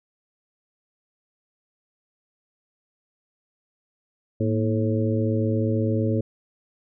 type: harmonic tone with a mistuned harmonic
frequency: 108.7 Hz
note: A2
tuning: 21 cents flat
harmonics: 1 / 2 / 3 / 4 / 5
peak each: -23 / -26 / -28 / -29 / -30 dBFS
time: 4.4-6.21 s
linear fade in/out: 5 ms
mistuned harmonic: 2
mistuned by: +110 cents
effects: none